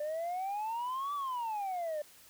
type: exponential two-way sweep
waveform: sine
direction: up then down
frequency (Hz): 587.3 to 1170 to 587.3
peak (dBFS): -31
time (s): 0-2.02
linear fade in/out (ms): 5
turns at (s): 1.14
effects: tanh soft clip ceiling -32 dBFS + white hiss -58 dBFS RMS until 2.29 s